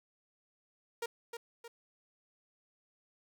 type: tone with echo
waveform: sawtooth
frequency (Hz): 467.4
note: A#4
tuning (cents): +5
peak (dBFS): -31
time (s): 1.02-1.06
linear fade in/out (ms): 5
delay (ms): 310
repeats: 2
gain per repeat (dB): -6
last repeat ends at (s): 1.68
effects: none